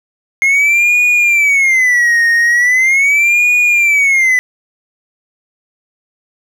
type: tone with vibrato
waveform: triangle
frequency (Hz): 2135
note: C7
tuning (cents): +34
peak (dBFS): -6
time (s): 0.42-4.39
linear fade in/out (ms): 0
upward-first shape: sine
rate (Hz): 0.4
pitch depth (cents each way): 240
effects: none